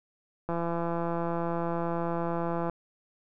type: click train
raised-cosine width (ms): 1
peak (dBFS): -18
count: 374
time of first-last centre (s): 0.49-2.697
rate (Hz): 169
effects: none